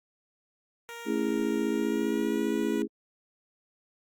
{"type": "tone with pitch glide", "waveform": "10% pulse", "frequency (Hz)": [467.1, 487.8], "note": ["A#4", "B4"], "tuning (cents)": [3, -21], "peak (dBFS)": -31, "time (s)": [0.89, 2.82], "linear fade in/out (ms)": 0, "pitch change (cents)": 76, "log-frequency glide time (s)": [1.69, 2.53]}
{"type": "chord", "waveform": "sine", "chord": "A major seventh", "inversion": "none", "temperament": "just", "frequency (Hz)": [220, 275, 330, 412.5], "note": ["A3", "C#4", "E4", "G#4"], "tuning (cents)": [0, -14, 2, -12], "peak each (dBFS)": -31, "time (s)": [1.05, 2.88], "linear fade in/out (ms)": 50}
{"effects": ["Opus 48 kbps"]}